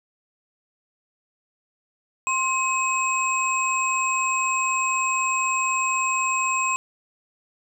sine tone cluster, 1054 / 2550 / 7590 Hz, C6 / D#7 / A#8, +12 / +42 / +30 cents, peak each -23 / -25 / -28 dBFS, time 2.27-6.76 s, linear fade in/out 0 ms, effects 9-bit

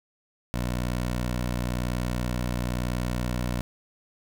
15% pulse tone, 61 Hz, B1, 21 cents flat, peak -20 dBFS, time 0.54-3.61 s, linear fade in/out 0 ms, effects none

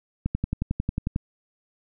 click train, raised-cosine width 5 ms, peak -12 dBFS, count 11, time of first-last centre 0.26-1.161 s, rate 11.1 Hz, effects none

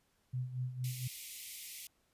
sine tone with tremolo, 126.6 Hz, B2, 43 cents sharp, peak -33 dBFS, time 0.33-1.08 s, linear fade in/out 10 ms, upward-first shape sine, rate 4.3 Hz, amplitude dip 70%
white high-pass noise, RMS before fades -46 dBFS, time 0.84-1.87 s, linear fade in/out 2 ms, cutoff 2000 Hz, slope 96 dB/octave
effects pink hiss -75 dBFS RMS until 2.13 s + resampled to 32000 Hz

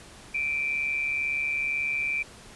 sine tone pair together, 2347 / 2489 Hz, D7 / D#7, -2 / 0 cents, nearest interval minor second, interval 102 cents, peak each -26 / -33 dBFS, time 0.34-2.23 s, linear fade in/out 10 ms, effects pink hiss -48 dBFS RMS until 2.55 s + resampled to 24000 Hz

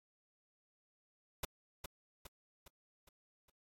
pink noise with echo, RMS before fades -38 dBFS, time 1.43-1.45 s, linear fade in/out 5 ms, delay 410 ms, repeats 5, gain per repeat -6 dB, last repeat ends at 3.5 s, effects AAC 64 kbps

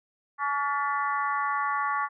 harmonic tone with a mistuned harmonic, 283.5 Hz, C#4, 39 cents sharp, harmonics 3 / 4 / 5 / 6 / 7, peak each -32 / -27 / -34 / -35 / -38 dBFS, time 0.38-2.09 s, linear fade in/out 50 ms, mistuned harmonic 6, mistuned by +65 cents, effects none

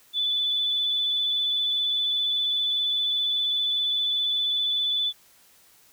sine tone with vibrato, 3482 Hz, A7, 19 cents flat, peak -22 dBFS, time 0.13-5.13 s, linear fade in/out 50 ms, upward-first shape sine, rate 15 Hz, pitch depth 13 cents each way, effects white hiss -57 dBFS RMS until 5.92 s

